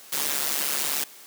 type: noise with amplitude modulation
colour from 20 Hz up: white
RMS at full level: -23 dBFS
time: 0.12-1.04 s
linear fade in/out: 5 ms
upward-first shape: sine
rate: 143 Hz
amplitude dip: 80%
effects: white hiss -47 dBFS RMS until 1.26 s + high-pass 200 Hz 12 dB/octave